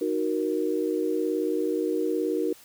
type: chord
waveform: sine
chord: D# minor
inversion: none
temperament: equal with one note detuned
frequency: 311.1 / 370 / 467.8 Hz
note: D#4 / F#4 / A#4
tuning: 0 / 0 / +6 cents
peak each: -28 dBFS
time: 0.01-2.53 s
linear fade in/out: 5 ms
effects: white hiss -52 dBFS RMS until 2.64 s